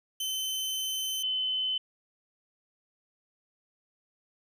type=tone pair in turn; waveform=sawtooth / sine; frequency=3064 / 3041 Hz; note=G7 / F#7; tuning=-40 / +47 cents; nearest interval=unison; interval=13 cents; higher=first; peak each=-27 dBFS; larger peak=neither; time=0.2-1.23 / 1.23-1.78 s; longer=first; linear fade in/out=5 ms; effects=none